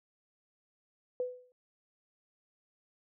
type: tone with exponential decay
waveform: sine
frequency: 499.2 Hz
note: B4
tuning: 19 cents sharp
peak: -28 dBFS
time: 1.2-1.52 s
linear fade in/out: 1 ms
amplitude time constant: 69 ms
effects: none